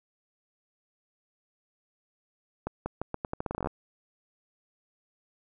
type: accelerating click train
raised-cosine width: 1 ms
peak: -17 dBFS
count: 16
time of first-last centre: 2.67-3.672 s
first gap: 190 ms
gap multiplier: 0.82
effects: none